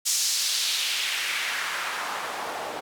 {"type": "noise with band-pass filter sweep", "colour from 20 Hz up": "white", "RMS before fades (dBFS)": -28, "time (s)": [0.05, 2.81], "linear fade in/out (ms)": 20, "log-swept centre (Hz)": [6600, 590], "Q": 1.6, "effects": []}